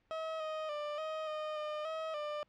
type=tone with pitch steps; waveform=30% pulse; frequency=640 / 625 / 593 / 628 / 615 / 606 / 638 / 596 Hz; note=D#5 / D#5 / D5 / D#5 / D#5 / D#5 / D#5 / D5; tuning=+49 / +8 / +17 / +16 / -20 / -46 / +43 / +25 cents; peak=-34 dBFS; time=0.11-2.43 s; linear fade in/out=0 ms; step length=290 ms; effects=pink hiss -75 dBFS RMS until 2.48 s + low-pass 3000 Hz 12 dB/octave